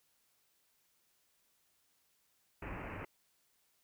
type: low-pass noise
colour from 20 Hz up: pink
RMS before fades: -44 dBFS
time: 2.62-3.05 s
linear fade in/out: 5 ms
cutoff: 2700 Hz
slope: 96 dB/octave
effects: white hiss -75 dBFS RMS until 3.83 s